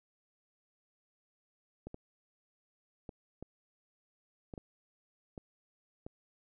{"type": "clicks", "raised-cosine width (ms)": 2, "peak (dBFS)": -30, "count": 8, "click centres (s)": [1.87, 1.944, 3.092, 3.426, 4.538, 4.578, 5.378, 6.065], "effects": []}